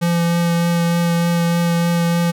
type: tone with vibrato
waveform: square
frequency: 170.6 Hz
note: F3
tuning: 40 cents flat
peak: -15 dBFS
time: 0.01-2.32 s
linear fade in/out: 20 ms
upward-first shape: triangle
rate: 3.3 Hz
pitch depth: 12 cents each way
effects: none